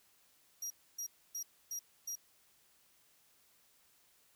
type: tone bursts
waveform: 35% pulse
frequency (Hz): 5710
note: F8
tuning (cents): +37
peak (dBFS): -36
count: 5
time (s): 0.62-2.155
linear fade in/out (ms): 5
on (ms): 83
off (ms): 280
effects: white hiss -69 dBFS RMS until 4.35 s